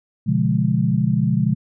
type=chord; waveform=sine; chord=B diminished seventh; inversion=none; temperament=equal with one note detuned; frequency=123.47 / 143.98 / 174.61 / 207.7 Hz; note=B2 / D3 / F3 / Ab3; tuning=0 / -34 / 0 / 0 cents; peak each=-21 dBFS; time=0.26-1.55 s; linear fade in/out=20 ms; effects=none